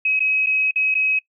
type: tone with dropouts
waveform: sine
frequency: 2547 Hz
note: D#7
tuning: 40 cents sharp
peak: -16 dBFS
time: 0.05-1.19 s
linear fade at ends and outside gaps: 5 ms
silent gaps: 0.194-0.203 / 0.462-0.468 / 0.711-0.758 / 0.943-0.951 s
effects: noise-tail reverb RT60 0.1 s tail -22 dB re dry